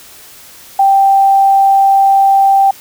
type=tone; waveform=sine; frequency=784 Hz; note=G5; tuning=in tune; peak=-5 dBFS; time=0.79-2.71 s; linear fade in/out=5 ms; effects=white hiss -37 dBFS RMS until 2.8 s